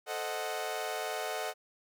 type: chord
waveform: sawtooth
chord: A diminished seventh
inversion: none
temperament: equal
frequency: 440 / 523.3 / 622.3 / 740 Hz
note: A4 / C5 / Eb5 / Gb5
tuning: 0 / 0 / 0 / 0 cents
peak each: -36 / -39 / -35 / -34 dBFS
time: 0.06-1.54 s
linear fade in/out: 50 ms
effects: none